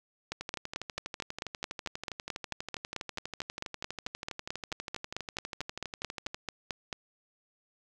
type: two click trains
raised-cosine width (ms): 0.2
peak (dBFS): -20 / -17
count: 74 / 31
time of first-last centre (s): 0.41-6.345 / 0.32-6.928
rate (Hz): 12.3 / 4.54
effects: none